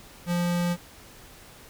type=tone; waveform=square; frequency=174.61 Hz; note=F3; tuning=in tune; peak=-24 dBFS; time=0.26-0.77 s; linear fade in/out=50 ms; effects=pink hiss -49 dBFS RMS until 1.69 s